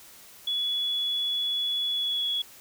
sine tone with pitch glide, 3396 to 3363 Hz, G#7 to G#7, +38 to +21 cents, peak -25 dBFS, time 0.47-2.42 s, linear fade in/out 5 ms, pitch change -17 cents, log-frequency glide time 1.94-2.28 s, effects white hiss -50 dBFS RMS until 2.6 s

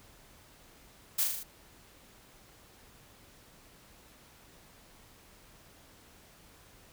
blue noise with echo, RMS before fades -28 dBFS, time 1.18-1.24 s, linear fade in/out 10 ms, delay 39 ms, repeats 5, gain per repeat -3 dB, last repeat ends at 1.435 s, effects pink hiss -58 dBFS RMS until 6.92 s

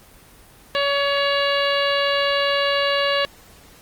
harmonic tone with a mistuned harmonic, 564 Hz, C#5, 30 cents sharp, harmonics 1 / 2 / 3 / 4 / 5 / 6 / 7 / 8, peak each -21 / -25 / -25 / -30 / -25 / -31 / -29 / -33 dBFS, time 0.75-3.25 s, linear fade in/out 0 ms, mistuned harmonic 4, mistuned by -18 cents, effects pink hiss -48 dBFS RMS until 3.81 s + Opus 24 kbps

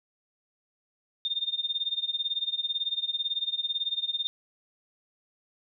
sine tone with tremolo, 3641 Hz, A#7, 41 cents flat, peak -24 dBFS, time 1.25-4.27 s, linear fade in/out 0 ms, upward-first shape sine, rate 18 Hz, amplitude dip 90%, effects none

